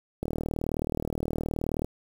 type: click train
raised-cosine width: 2 ms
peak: -16 dBFS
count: 64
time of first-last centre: 0.23-1.845 s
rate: 39 Hz
effects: 7-bit